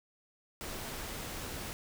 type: noise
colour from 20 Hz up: pink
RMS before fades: -41 dBFS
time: 0.61-1.73 s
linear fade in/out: 0 ms
effects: none